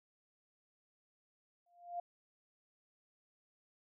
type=tone with exponential growth; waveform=sine; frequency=698.5 Hz; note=F5; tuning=in tune; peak=-35 dBFS; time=1.66-2 s; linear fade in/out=5 ms; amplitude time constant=72 ms; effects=none